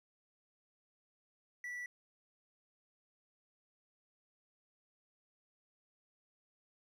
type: tone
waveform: triangle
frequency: 1958 Hz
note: B6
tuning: 15 cents flat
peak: -39 dBFS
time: 1.64-1.86 s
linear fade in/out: 2 ms
effects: none